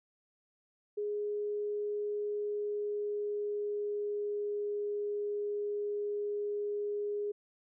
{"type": "tone with pitch glide", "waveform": "sine", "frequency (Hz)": [415.3, 412.7], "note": ["G#4", "G#4"], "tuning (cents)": [0, -11], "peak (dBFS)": -32, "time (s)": [0.97, 7.32], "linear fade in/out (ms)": 10, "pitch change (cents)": -11, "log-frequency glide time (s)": [2.29, 4.72], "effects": []}